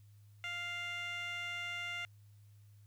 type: tone with band-pass filter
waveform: 15% pulse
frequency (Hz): 698.5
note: F5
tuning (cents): 0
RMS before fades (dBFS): -41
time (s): 0.44-2.05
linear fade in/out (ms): 0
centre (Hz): 2400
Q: 1.8
effects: added 103 Hz sine -57 dBFS peak until 2.86 s + white hiss -75 dBFS RMS until 2.86 s